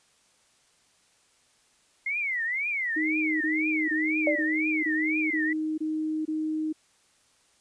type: tone with vibrato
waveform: sine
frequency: 2093 Hz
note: C7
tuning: in tune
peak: -26 dBFS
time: 2.06-5.53 s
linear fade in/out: 5 ms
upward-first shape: triangle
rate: 2 Hz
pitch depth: 290 cents each way
type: tone bursts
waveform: sine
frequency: 311.8 Hz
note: D#4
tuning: 4 cents sharp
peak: -26 dBFS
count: 8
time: 2.96-6.728 s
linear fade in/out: 10 ms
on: 450 ms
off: 24 ms
type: tone with exponential decay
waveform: sine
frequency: 590 Hz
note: D5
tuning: 8 cents sharp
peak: -19 dBFS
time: 4.27-4.57 s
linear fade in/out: 2 ms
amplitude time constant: 64 ms
effects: white hiss -64 dBFS RMS until 7.6 s + resampled to 22050 Hz